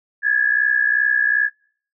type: tone pair together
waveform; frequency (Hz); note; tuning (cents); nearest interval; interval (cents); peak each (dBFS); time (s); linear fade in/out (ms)
sine; 1658.4 / 1721; G#6 / A6; -3 / -39; minor second; 64; -17; 0.22-1.5; 50
effects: noise-tail reverb RT60 0.5 s tail -23 dB re dry